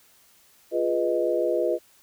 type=chord; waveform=sine; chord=F half-diminished seventh; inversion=none; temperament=equal; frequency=349.2 / 415.3 / 493.9 / 622.3 Hz; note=F4 / Ab4 / Cb5 / Eb5; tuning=0 / 0 / 0 / 0 cents; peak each=-26 / -30 / -26 / -26 dBFS; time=0.71-1.79 s; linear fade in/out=50 ms; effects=white hiss -58 dBFS RMS until 2.02 s